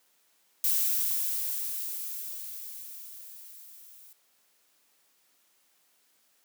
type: noise with level ramp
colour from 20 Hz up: violet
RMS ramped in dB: -25 to -53 dBFS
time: 0.64-4.13 s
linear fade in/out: 2 ms
effects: white hiss -68 dBFS RMS until 6.44 s + high-pass 200 Hz 12 dB/octave